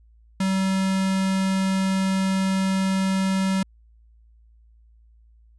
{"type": "tone with notch filter", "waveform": "square", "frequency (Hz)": 191.1, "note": "G3", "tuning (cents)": -44, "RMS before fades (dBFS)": -22, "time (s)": [0.4, 3.63], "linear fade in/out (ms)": 5, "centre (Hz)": 490, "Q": 1.9, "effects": ["added 56 Hz sine -51 dBFS peak until 5.58 s", "resampled to 24000 Hz"]}